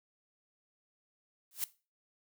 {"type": "noise with exponential growth", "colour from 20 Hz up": "blue", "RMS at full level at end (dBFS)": -30, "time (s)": [1.51, 1.64], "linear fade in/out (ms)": 1, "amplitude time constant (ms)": 28, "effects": ["noise-tail reverb RT60 0.3 s tail -18 dB re dry"]}